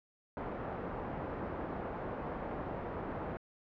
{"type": "low-pass noise", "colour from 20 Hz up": "white", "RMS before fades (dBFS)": -40, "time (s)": [0.37, 3.37], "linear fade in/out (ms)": 0, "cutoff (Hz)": 790, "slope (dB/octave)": 12, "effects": ["low-pass 2000 Hz 12 dB/octave"]}